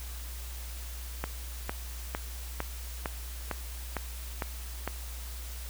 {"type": "click train", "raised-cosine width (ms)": 0.5, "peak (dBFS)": -16, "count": 9, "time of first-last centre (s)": [1.24, 4.876], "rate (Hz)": 2.2, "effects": ["added 60 Hz sine -38 dBFS peak until 5.69 s", "white hiss -46 dBFS RMS until 5.69 s"]}